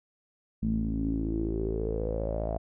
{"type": "tone with low-pass filter sweep", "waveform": "sawtooth", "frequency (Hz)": 54.8, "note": "A1", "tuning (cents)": -6, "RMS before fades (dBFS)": -30, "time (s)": [0.62, 2.58], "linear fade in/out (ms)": 10, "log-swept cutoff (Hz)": [210, 670], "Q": 8.7, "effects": []}